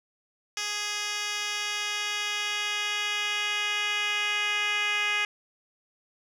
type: tone with band-pass filter sweep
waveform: 10% pulse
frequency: 415.3 Hz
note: G#4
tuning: in tune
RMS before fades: -29 dBFS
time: 0.57-5.25 s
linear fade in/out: 2 ms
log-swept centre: 4500 to 2600 Hz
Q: 2.1
effects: none